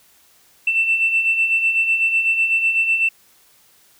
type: beating tone pair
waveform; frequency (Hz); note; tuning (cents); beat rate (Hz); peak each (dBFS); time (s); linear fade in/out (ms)
sine; 2670 / 2678; E7 / E7; +22 / +27; 8; -23 / -15; 0.67-3.09; 5
effects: tanh soft clip ceiling -8 dBFS + white hiss -54 dBFS RMS until 3.99 s